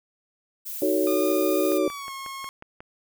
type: noise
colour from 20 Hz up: violet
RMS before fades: -34 dBFS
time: 0.65-1.79 s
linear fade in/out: 20 ms
type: chord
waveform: sine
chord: D# half-diminished seventh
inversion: none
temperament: just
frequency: 311.1 / 373.4 / 448 / 560 Hz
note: D#4 / F#4 / A4 / C#5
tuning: 0 / +16 / +31 / +18 cents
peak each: -25 / -24 / -30 / -25 dBFS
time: 0.82-1.88 s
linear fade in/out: 2 ms
type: tone with pitch glide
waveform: sawtooth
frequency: 1217 to 1084.2 Hz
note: D#6 to C#6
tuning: -39 to -39 cents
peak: -30 dBFS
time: 1.07-2.49 s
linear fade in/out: 0 ms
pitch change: -200 cents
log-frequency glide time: 1.72-2.12 s
type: click train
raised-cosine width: 0.5 ms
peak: -26 dBFS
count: 7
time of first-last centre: 1.72-2.805 s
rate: 5.53 Hz
effects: none